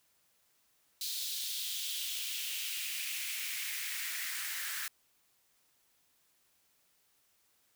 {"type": "noise with high-pass filter sweep", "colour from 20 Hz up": "white", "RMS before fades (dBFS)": -38, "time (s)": [1.01, 4.88], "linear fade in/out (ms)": 2, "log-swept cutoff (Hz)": [4000, 1600], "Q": 3, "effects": ["white hiss -72 dBFS RMS until 7.75 s"]}